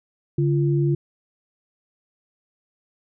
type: tone pair together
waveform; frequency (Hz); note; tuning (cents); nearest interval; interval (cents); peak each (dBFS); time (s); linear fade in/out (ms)
sine; 142.93 / 343.8; D3 / F4; -47 / -27; octave + minor third; 1520; -18 / -23; 0.38-0.95; 5
effects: none